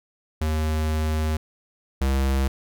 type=tone pair in turn; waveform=square; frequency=77.9 / 67.16 Hz; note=D#2 / C2; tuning=+3 / +46 cents; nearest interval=minor third; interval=257 cents; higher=first; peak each=-22 / -20 dBFS; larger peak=second; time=0.41-1.37 / 2.01-2.48 s; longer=first; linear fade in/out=5 ms; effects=none